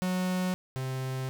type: tone pair in turn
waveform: 45% pulse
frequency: 183.5 / 130.92 Hz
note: F#3 / C3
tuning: -14 / +1 cents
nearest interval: tritone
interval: 585 cents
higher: first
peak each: -27 / -31 dBFS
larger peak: first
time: 0.02-0.54 / 0.76-1.29 s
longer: second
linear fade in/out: 0 ms
effects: none